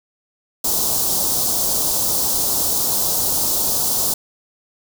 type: band-stop noise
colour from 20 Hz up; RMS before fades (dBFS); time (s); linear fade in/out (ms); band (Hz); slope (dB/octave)
white; -19; 0.64-4.14; 5; 1000 to 4300; 24
effects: none